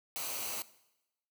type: noise with comb filter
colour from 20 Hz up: white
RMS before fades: -38 dBFS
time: 0.16-0.62 s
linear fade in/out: 0 ms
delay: 0.57 ms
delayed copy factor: -0.55
effects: noise-tail reverb RT60 0.9 s tail -18 dB re dry